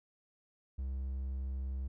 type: tone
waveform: triangle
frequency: 66.1 Hz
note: C2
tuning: 18 cents sharp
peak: -33 dBFS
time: 0.78-1.88 s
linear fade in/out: 10 ms
effects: none